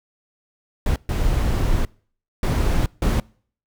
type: noise bursts at uneven times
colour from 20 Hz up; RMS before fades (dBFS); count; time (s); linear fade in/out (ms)
brown; -19; 4; 0.86-0.96 / 1.09-1.85 / 2.43-2.86 / 3.02-3.2; 2
effects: noise-tail reverb RT60 0.5 s tail -25 dB re dry